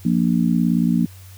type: chord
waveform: sine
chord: Bb major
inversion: second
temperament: just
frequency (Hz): 174.81 / 233.1 / 291.4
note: F3 / Bb3 / D4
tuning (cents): +2 / 0 / -13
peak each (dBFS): -18 / -18 / -24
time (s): 0.05-1.06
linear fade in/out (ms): 5
effects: added 94 Hz sine -39 dBFS peak until 1.37 s + white hiss -48 dBFS RMS until 1.37 s